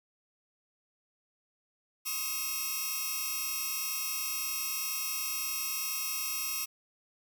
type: tone cluster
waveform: 5% pulse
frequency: 1085 / 1262 / 2567 / 2736 / 5710 Hz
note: C#6 / D#6 / E7 / F7 / F8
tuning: -37 / +24 / -47 / -36 / +37 cents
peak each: -30 dBFS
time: 2.05-6.66 s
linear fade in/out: 20 ms
effects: none